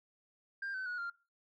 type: tone with pitch steps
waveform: sine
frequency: 1594 / 1523.8 / 1456.6 / 1392.5 Hz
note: G6 / G6 / F#6 / F6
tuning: +28 / -49 / -28 / -5 cents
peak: -35 dBFS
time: 0.62-1.1 s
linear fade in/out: 5 ms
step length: 120 ms
effects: noise-tail reverb RT60 0.3 s tail -20 dB re dry + tanh soft clip ceiling -35 dBFS